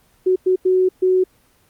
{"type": "tone bursts at uneven times", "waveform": "sine", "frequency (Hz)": 370.9, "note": "F#4", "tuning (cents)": 4, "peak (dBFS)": -12, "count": 4, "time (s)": [[0.26, 0.36], [0.46, 0.56], [0.65, 0.89], [1.02, 1.24]], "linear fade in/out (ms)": 10, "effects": ["pink hiss -57 dBFS RMS until 1.69 s", "Opus 24 kbps"]}